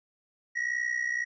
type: ring-modulated tone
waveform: triangle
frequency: 1907 Hz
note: A#6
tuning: 39 cents sharp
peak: -23 dBFS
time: 0.55-1.25 s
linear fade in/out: 20 ms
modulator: 30.9 Hz
effects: resampled to 16000 Hz